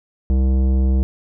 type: tone with tanh clipping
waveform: sine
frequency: 65.41 Hz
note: C2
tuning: in tune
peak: -15 dBFS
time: 0.3-1.03 s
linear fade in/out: 0 ms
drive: 14 dB
effects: none